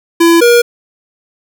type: tone pair in turn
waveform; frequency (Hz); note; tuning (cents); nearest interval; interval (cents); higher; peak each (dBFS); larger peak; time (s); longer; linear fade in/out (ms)
square; 336.3 / 476.5; E4 / A#4; +35 / +38; tritone; 603; second; -5; neither; 0.2-0.41 / 0.41-0.62; neither; 10
effects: none